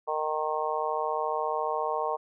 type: harmonic tone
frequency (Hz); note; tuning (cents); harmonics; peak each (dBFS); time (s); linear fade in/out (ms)
154.3; D#3; -14; 3 / 4 / 5 / 6 / 7; -33 / -33 / -33 / -33 / -33; 0.07-2.17; 20
effects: none